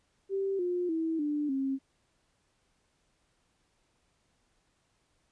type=tone with pitch steps; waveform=sine; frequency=390 / 355.6 / 324.2 / 295.6 / 269.5 Hz; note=G4 / F4 / E4 / D4 / C#4; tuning=-9 / +31 / -29 / +11 / -49 cents; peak=-28 dBFS; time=0.29-1.79 s; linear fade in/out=50 ms; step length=300 ms; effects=pink hiss -73 dBFS RMS until 5.31 s + resampled to 22050 Hz